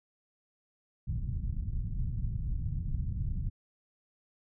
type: low-pass noise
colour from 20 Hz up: pink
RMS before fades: -33 dBFS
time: 1.07-3.5 s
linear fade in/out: 10 ms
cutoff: 150 Hz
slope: 24 dB/octave
effects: none